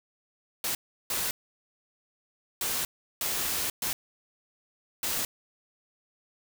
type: noise bursts at uneven times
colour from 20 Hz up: white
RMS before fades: -30 dBFS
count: 6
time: 0.64-0.75 / 1.1-1.31 / 2.61-2.85 / 3.21-3.7 / 3.82-3.93 / 5.03-5.25 s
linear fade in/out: 2 ms
effects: none